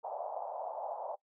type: band-pass noise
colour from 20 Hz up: pink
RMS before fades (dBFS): -40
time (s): 0.03-1.16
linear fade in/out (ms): 20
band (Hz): 600 to 870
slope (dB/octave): 48
effects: noise-tail reverb RT60 0.1 s tail -20 dB re dry